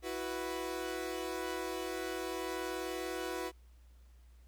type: chord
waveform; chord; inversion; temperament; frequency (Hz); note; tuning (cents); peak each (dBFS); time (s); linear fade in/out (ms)
sawtooth; E suspended second; none; equal; 329.6 / 370 / 493.9; E4 / F#4 / B4; 0 / 0 / 0; -38 / -36 / -38; 0.02-3.52; 50
effects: added 60 Hz sine -56 dBFS peak until 4.47 s + pink hiss -72 dBFS RMS until 4.47 s